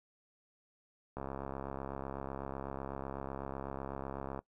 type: click train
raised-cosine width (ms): 1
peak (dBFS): -26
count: 220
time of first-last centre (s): 1.17-4.391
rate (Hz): 68
effects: noise-tail reverb RT60 0.1 s tail -20 dB re dry